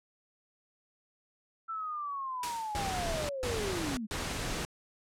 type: linear sweep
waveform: sine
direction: down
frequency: 1341 to 203.4 Hz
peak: -34 dBFS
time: 1.68-4.07 s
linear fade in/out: 20 ms
type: noise with exponential decay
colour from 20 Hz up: white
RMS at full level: -35 dBFS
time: 2.43-3.03 s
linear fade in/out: 2 ms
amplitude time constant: 130 ms
type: noise bursts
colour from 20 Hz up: pink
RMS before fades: -35 dBFS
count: 3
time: 2.75-4.65 s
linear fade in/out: 0 ms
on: 540 ms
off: 140 ms
effects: low-pass 9000 Hz 12 dB/octave